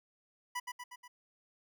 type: tone with echo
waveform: 25% pulse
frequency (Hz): 984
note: B5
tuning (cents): -7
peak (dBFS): -31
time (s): 0.55-0.6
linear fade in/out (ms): 10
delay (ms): 120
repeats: 4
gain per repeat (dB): -4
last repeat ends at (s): 1.08
effects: none